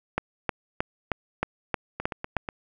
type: two click trains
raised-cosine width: 0.5 ms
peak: -16 / -9 dBFS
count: 5 / 8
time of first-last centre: 2-2.488 / 0.18-2.368 s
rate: 8.19 / 3.2 Hz
effects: none